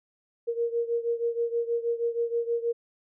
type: beating tone pair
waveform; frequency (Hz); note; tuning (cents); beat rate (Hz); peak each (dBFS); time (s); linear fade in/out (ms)
sine; 466.2 / 472.5; A#4 / A#4; 0 / +23; 6.3; -27 / -30; 0.47-2.73; 20
effects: none